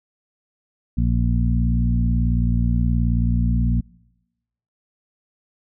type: harmonic tone with a mistuned harmonic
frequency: 58.6 Hz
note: A#1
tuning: 10 cents sharp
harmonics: 1 / 2 / 3 / 4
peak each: -19 / -22 / -24 / -25 dBFS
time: 0.97-3.81 s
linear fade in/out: 10 ms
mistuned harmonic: 1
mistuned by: -16 cents
effects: noise-tail reverb RT60 1.0 s tail -25 dB re dry